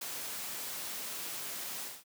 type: noise with ADSR envelope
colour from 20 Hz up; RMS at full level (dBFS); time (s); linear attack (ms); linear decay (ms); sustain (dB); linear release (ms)
white; -38; 0.01-2.04; 8; 4; -2; 220
effects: high-pass 150 Hz 12 dB/octave